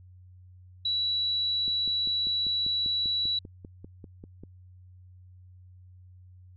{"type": "tone", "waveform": "sine", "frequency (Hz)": 3925, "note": "B7", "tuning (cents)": -11, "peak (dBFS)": -25, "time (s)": [0.85, 3.39], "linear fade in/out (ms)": 5}
{"type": "click train", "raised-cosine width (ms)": 3, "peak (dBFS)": -30, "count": 15, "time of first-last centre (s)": [1.68, 4.436], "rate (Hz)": 5.08}
{"effects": ["added 91 Hz sine -49 dBFS peak until 6.56 s"]}